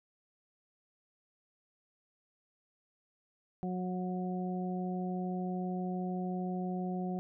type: harmonic tone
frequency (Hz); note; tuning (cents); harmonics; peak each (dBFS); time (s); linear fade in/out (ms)
182.6; F#3; -23; 1 / 2 / 3 / 4; -34 / -41 / -48 / -42; 3.63-7.19; 0
effects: none